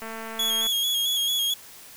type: click train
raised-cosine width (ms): 0.5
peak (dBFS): -22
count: 146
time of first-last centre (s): 0.02-0.667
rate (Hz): 224
type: tone with vibrato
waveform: 40% pulse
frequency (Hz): 3322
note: G#7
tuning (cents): 0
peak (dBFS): -21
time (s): 0.39-1.54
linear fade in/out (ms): 5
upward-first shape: square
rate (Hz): 4.5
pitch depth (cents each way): 31
effects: white hiss -46 dBFS RMS until 1.96 s